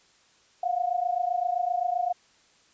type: tone pair together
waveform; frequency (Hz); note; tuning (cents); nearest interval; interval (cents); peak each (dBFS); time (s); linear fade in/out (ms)
sine; 700 / 727.7; F5 / F#5; +4 / -29; minor second; 67; -27; 0.63-2.13; 5
effects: white hiss -61 dBFS RMS until 2.73 s + resampled to 16000 Hz